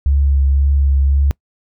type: tone with vibrato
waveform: sine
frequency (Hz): 69.3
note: C#2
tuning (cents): 0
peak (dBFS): -10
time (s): 0.06-1.31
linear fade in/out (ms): 0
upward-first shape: triangle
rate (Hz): 1.9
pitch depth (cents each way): 25
effects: noise-tail reverb RT60 0.1 s tail -25 dB re dry